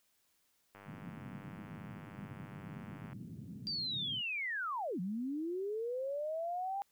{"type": "click train", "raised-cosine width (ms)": 0.5, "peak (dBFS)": -38, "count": 239, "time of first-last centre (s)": [0.75, 3.13], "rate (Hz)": 100}
{"type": "band-pass noise", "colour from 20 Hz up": "pink", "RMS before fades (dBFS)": -48, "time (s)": [0.85, 4.22], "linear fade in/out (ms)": 50, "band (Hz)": [120, 240], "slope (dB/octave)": 24}
{"type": "linear two-way sweep", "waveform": "sine", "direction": "down then up", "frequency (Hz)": [4740, 171.2, 805], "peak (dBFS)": -35, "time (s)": [3.67, 6.82], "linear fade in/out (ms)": 0, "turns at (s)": 5}
{"effects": ["white hiss -75 dBFS RMS until 6.91 s"]}